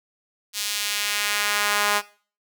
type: tone with high-pass filter sweep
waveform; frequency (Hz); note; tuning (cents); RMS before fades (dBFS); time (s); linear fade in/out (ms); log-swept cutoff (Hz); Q
sawtooth; 206.3; G#3; -11; -24; 0.53-2.02; 50; 4100 to 960; 1
effects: noise-tail reverb RT60 0.4 s tail -18 dB re dry